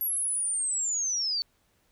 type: linear sweep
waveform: sine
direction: down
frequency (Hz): 11630 to 4435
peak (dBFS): -26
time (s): 0.01-1.42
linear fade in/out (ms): 0
effects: pink hiss -69 dBFS RMS until 1.91 s